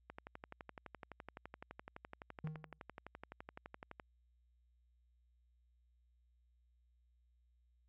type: click train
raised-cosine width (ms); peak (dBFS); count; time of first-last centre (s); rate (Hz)
0.5; -33; 47; 0.1-3.998; 11.8
type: tone with exponential decay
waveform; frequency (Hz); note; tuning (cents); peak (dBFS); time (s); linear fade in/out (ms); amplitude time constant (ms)
triangle; 155.56; D#3; 0; -35; 2.44-2.79; 5; 74
effects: added 60 Hz sine -70 dBFS peak until 7.88 s